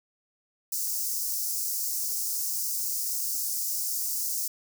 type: high-pass noise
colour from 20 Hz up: white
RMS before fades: -30 dBFS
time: 0.72-4.48 s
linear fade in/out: 5 ms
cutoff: 5000 Hz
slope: 48 dB/octave
effects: none